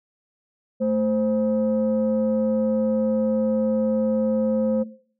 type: tone pair together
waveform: sine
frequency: 220 / 523.3 Hz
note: A3 / C5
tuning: 0 / 0 cents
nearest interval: octave + minor third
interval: 1500 cents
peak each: -21 dBFS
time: 0.8-4.84 s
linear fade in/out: 20 ms
effects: noise-tail reverb RT60 0.5 s tail -18 dB re dry + tanh soft clip ceiling -14 dBFS